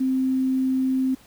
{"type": "tone with quantisation", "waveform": "sine", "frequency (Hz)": 261.6, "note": "C4", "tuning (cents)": 0, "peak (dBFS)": -19, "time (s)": [0, 1.15], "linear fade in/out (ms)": 10, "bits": 8, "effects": ["pink hiss -53 dBFS RMS until 1.26 s"]}